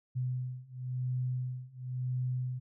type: beating tone pair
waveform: sine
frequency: 126.1 / 127.06 Hz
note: B2 / B2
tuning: +36 / +50 cents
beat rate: 0.96 Hz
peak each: -36 / -35 dBFS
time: 0.15-2.6 s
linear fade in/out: 20 ms
effects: none

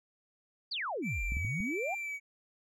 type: exponential two-way sweep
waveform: sine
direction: down then up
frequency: 4978 to 41.35 to 837 Hz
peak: -33 dBFS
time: 0.71-1.95 s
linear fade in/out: 10 ms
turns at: 1.24 s
type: tone with vibrato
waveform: triangle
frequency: 2305 Hz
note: D7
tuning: 33 cents flat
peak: -34 dBFS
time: 1.02-2.2 s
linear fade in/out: 50 ms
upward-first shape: sine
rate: 1.4 Hz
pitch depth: 47 cents each way
type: clicks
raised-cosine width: 5 ms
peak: -29 dBFS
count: 4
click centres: 1.321 / 1.369 / 1.449 / 1.604 s
effects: none

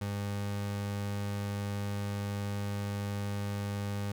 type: tone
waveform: 30% pulse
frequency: 101.4 Hz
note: G#2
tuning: 41 cents flat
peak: -30 dBFS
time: 0.01-4.12 s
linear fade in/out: 5 ms
effects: none

